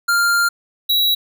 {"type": "tone pair in turn", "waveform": "square", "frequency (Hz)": [1396.9, 3887], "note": ["F6", "B7"], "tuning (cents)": [0, -28], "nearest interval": "octave + tritone", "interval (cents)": 1772, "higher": "second", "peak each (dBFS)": -14, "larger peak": "neither", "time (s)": [[0.08, 0.49], [0.89, 1.15]], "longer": "first", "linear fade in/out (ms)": 10, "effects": []}